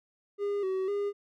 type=tone with vibrato; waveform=triangle; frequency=392 Hz; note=G4; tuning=in tune; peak=-26 dBFS; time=0.38-1.13 s; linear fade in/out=50 ms; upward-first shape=square; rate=2 Hz; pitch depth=61 cents each way; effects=none